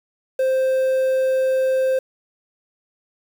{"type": "tone with quantisation", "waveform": "triangle", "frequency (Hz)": 523.3, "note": "C5", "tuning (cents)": 0, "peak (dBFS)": -14, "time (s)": [0.39, 1.99], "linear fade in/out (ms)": 5, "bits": 7, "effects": []}